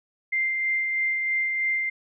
sine tone with tremolo, 2093 Hz, C7, in tune, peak -21 dBFS, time 0.32-1.9 s, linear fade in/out 10 ms, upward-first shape sine, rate 3.1 Hz, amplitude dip 30%, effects none

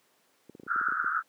clicks, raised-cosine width 3 ms, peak -28 dBFS, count 10, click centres 0.496 / 0.551 / 0.598 / 0.634 / 0.666 / 0.761 / 0.813 / 0.886 / 0.922 / 1.044 s
pink band-pass noise, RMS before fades -29 dBFS, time 0.67-1.23 s, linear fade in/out 50 ms, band 1300 to 1500 Hz, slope 96 dB/octave
effects pink hiss -67 dBFS RMS until 1.28 s + high-pass 300 Hz 12 dB/octave

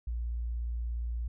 sine tone, 58.5 Hz, A#1, 7 cents sharp, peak -31 dBFS, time 0.07-1.28 s, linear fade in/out 5 ms, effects none

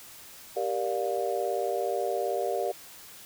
sine chord, G minor seventh, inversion none, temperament just, 392 / 470.4 / 588 / 705.6 Hz, G4 / Bb4 / D5 / F5, 0 / +16 / +2 / +18 cents, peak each -32 dBFS, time 0.56-2.72 s, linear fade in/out 10 ms, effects white hiss -48 dBFS RMS until 3.25 s

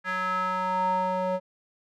square tone with band-pass filter sweep, 185 Hz, F#3, in tune, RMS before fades -27 dBFS, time 0.04-1.4 s, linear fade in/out 50 ms, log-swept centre 1600 to 660 Hz, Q 4.6, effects none

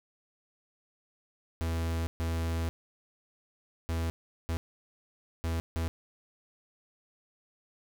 45% pulse tone bursts at uneven times, 82.41 Hz, E2, in tune, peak -29 dBFS, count 6, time 1.61-2.07 / 2.2-2.69 / 3.89-4.1 / 4.49-4.57 / 5.44-5.6 / 5.76-5.88 s, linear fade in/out 0 ms, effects none

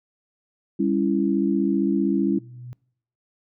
sine chord, C# diminished, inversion second, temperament just, 199.57 / 277.2 / 332.6 Hz, G3 / C#4 / E4, +31 / 0 / +16 cents, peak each -23 dBFS, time 0.79-2.39 s, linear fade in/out 10 ms
sine tone with exponential growth, 123 Hz, B2, 7 cents flat, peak -33 dBFS, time 1.39-2.73 s, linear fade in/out 0 ms, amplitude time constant 290 ms
effects noise-tail reverb RT60 0.7 s tail -25 dB re dry

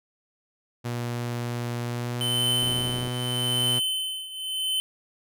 sawtooth tone with pitch glide, 119.8 to 123.67 Hz, A#2 to B2, +48 to +3 cents, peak -24 dBFS, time 0.84-3.8 s, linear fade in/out 20 ms, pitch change +55 cents, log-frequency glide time 1.88-2.67 s
square tone with tremolo, 3055 Hz, G7, 45 cents flat, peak -22 dBFS, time 2.21-4.8 s, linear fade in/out 0 ms, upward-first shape triangle, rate 0.84 Hz, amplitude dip 85%
click train, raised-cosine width 2 ms, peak -24 dBFS, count 21, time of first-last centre 2.63-3.074 s, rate 45 Hz
effects none

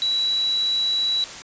sine tone in noise, 3921 Hz, B7, 13 cents flat, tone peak -19 dBFS, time 0.02-1.24 s, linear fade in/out 0 ms, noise white, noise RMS -36 dBFS, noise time 0-1.42 s, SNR +14 dB, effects resampled to 16000 Hz

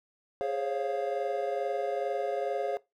triangle chord, Db major seventh, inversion second, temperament equal with one note detuned, 415.3 / 532.1 / 554.4 / 698.5 Hz, Ab4 / C5 / Db5 / F5, 0 / +29 / 0 / 0 cents, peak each -32 / -34 / -32 / -32 dBFS, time 0.41-2.77 s, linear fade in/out 0 ms, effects noise-tail reverb RT60 0.2 s tail -20 dB re dry

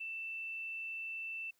sine tone, 2664 Hz, E7, 18 cents sharp, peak -39 dBFS, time 0-1.51 s, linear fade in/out 10 ms, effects white hiss -75 dBFS RMS until 1.59 s

